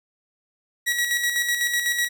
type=tone with tremolo; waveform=sawtooth; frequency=1921 Hz; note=B6; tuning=48 cents flat; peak=-16 dBFS; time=0.86-2.09 s; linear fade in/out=20 ms; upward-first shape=square; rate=8 Hz; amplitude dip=45%; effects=none